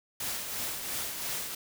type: noise with tremolo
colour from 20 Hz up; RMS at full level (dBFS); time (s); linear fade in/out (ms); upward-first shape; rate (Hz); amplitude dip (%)
white; -33; 0.2-1.55; 5; triangle; 2.9; 50
effects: none